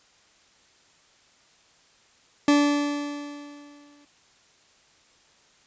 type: tone with exponential decay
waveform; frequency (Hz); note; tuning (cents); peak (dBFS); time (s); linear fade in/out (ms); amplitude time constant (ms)
40% pulse; 290; D4; -22; -14; 2.48-4.05; 2; 340
effects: white hiss -59 dBFS RMS until 5.66 s + resampled to 16000 Hz